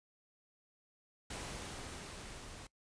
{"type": "noise with level ramp", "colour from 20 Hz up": "pink", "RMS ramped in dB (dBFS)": [-43, -51], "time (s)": [1.3, 2.67], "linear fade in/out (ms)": 5, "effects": ["noise-tail reverb RT60 0.1 s tail -21 dB re dry", "resampled to 22050 Hz"]}